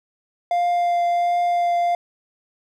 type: tone with vibrato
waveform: triangle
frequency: 698.5 Hz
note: F5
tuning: in tune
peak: -15 dBFS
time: 0.51-1.95 s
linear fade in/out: 2 ms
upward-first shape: triangle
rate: 1.4 Hz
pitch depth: 10 cents each way
effects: none